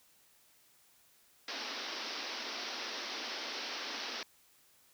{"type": "band-pass noise", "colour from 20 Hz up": "white", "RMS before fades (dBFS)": -41, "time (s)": [1.48, 4.23], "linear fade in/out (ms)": 2, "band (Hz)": [220, 5700], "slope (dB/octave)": 96, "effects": ["white hiss -66 dBFS RMS until 4.93 s"]}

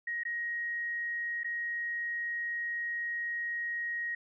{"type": "tone with dropouts", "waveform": "sine", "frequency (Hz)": 1884, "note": "A#6", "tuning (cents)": 18, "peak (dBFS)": -32, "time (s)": [0.07, 4.15], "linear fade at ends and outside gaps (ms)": 5, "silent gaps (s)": [[0.235, 0.251], [1.434, 1.444]], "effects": []}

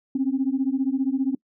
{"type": "beating tone pair", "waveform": "sine", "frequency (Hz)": [260, 275], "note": ["C4", "C#4"], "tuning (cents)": [-11, -14], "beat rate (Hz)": 15, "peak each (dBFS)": -23, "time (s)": [0.15, 1.35], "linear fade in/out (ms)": 5, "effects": ["noise-tail reverb RT60 0.1 s tail -25 dB re dry", "tanh soft clip ceiling -13 dBFS"]}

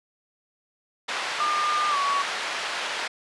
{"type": "band-pass noise", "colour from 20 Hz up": "pink", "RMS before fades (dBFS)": -30, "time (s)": [1.08, 3.08], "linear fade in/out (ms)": 10, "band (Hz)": [890, 4100], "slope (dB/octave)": 12}
{"type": "tone with pitch glide", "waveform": "sine", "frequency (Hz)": [1205, 1124.3], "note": ["D6", "C#6"], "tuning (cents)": [44, 24], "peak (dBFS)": -22, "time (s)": [1.4, 2.22], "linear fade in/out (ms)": 2, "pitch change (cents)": -120, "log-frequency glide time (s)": [1.89, 1.97]}
{"effects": ["resampled to 24000 Hz"]}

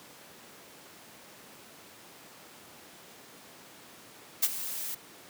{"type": "noise with ADSR envelope", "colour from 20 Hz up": "blue", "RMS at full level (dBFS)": -22, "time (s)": [4.42, 4.95], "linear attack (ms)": 16, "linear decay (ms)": 40, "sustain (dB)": -14, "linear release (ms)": 8, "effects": ["pink hiss -51 dBFS RMS until 5.29 s", "high-pass 200 Hz 12 dB/octave"]}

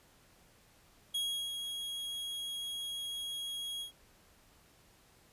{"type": "tone with ADSR envelope", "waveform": "45% pulse", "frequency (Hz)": 3302, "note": "G#7", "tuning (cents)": -11, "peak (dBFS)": -31, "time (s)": [1.14, 3.92], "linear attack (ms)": 10, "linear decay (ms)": 360, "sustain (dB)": -6, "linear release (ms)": 110, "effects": ["pink hiss -64 dBFS RMS until 5.32 s", "resampled to 32000 Hz"]}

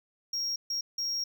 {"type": "tone bursts at uneven times", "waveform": "triangle", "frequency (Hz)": 5588, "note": "F8", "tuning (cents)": 0, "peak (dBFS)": -28, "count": 3, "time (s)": [[0.33, 0.56], [0.7, 0.81], [0.98, 1.24]], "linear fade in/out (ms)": 5, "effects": []}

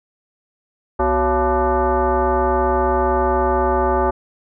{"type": "tone with frequency modulation", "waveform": "sine", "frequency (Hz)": 248.3, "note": "B3", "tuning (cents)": 9, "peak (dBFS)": -14, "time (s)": [0.99, 4.11], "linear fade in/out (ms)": 10, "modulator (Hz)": 312, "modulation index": 2.9, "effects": []}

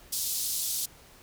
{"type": "band-pass noise", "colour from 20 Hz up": "white", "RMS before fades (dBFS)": -31, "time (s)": [0.12, 0.86], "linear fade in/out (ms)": 10, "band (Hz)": [3900, 15000], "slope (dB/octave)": 24, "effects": ["pink hiss -54 dBFS RMS until 1.22 s"]}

